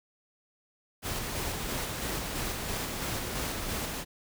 pink noise with tremolo, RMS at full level -33 dBFS, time 1.02-4.05 s, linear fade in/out 50 ms, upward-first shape square, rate 3 Hz, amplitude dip 25%, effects none

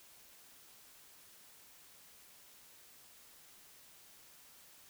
silence, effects white hiss -60 dBFS RMS until 4.89 s

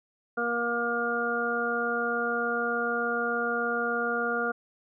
harmonic tone, 236.7 Hz, A#3, 27 cents sharp, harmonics 1 / 2 / 3 / 5 / 6, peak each -35 / -31 / -34 / -35 / -29 dBFS, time 0.37-4.52 s, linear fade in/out 10 ms, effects none

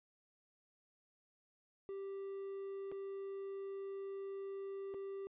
triangle tone with dropouts, 392 Hz, G4, in tune, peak -40 dBFS, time 1.89-5.27 s, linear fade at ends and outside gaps 0 ms, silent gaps 2.916-2.922 / 4.94-4.945 s, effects resampled to 8000 Hz

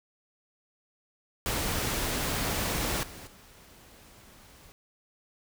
pink noise with level steps, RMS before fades -30 / -45 / -54 dBFS, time 1.46-4.72 s, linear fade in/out 0 ms, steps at 3.03 / 3.27 s, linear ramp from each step 2 ms, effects none

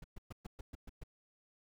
brown noise bursts, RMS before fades -45 dBFS, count 8, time 0.02-1.036 s, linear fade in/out 5 ms, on 22 ms, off 120 ms, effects none

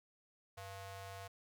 sawtooth ring-modulated tone, 392 Hz, G4, in tune, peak -40 dBFS, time 0.57-1.28 s, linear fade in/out 10 ms, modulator 297 Hz, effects none

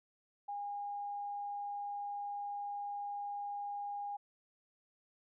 sine tone, 814 Hz, G#5, 35 cents flat, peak -38 dBFS, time 0.48-4.17 s, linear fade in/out 10 ms, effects none

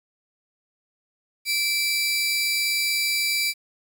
sawtooth tone cluster, 2327 / 3933 / 4881 Hz, D7 / B7 / D#8, -17 / -8 / -34 cents, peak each -20 / -29 / -24 dBFS, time 1.45-3.54 s, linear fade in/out 50 ms, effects 9-bit

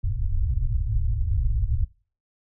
pink low-pass noise, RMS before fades -23 dBFS, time 0.03-1.85 s, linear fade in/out 10 ms, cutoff 120 Hz, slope 96 dB/octave, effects noise-tail reverb RT60 0.4 s tail -24 dB re dry

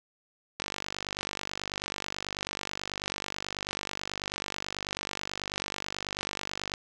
click train, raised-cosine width 0.2 ms, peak -15 dBFS, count 303, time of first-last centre 0.6-6.738 s, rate 49.2 Hz, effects none

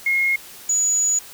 sine tone pair in turn, 2153 / 6855 Hz, C7 / A8, +49 / -46 cents, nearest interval octave + minor sixth, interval 2005 cents, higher second, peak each -16 dBFS, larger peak neither, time 0.06-0.36 / 0.69-1.19 s, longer second, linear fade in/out 5 ms, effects white hiss -41 dBFS RMS until 1.33 s

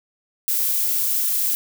violet noise, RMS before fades -21 dBFS, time 0.48-1.55 s, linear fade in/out 0 ms, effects none

